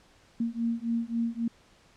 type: beating tone pair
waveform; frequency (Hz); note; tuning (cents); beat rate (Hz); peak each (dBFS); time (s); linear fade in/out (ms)
sine; 230 / 233.7; A#3 / A#3; -23 / +5; 3.7; -30; 0.4-1.48; 5
effects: pink hiss -60 dBFS RMS until 1.96 s + low-pass 7000 Hz 12 dB/octave